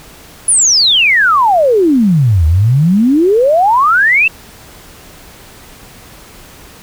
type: exponential two-way sweep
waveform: sine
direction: down then up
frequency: 10340 to 75.4 to 2739 Hz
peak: -6 dBFS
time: 0.48-4.28 s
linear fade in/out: 5 ms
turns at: 2.46 s
effects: pink hiss -37 dBFS RMS until 6.82 s